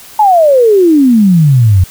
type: exponential sweep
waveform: sine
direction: down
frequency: 880 to 87.31 Hz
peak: -3 dBFS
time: 0.19-1.84 s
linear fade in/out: 5 ms
effects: white hiss -34 dBFS RMS until 1.9 s